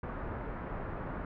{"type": "low-pass noise", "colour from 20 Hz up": "pink", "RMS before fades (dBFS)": -39, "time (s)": [0.03, 1.25], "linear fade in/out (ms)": 2, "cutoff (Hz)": 1600, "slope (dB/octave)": 24, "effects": []}